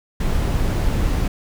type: noise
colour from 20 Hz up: brown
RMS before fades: -19 dBFS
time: 0.2-1.28 s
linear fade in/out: 5 ms
effects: none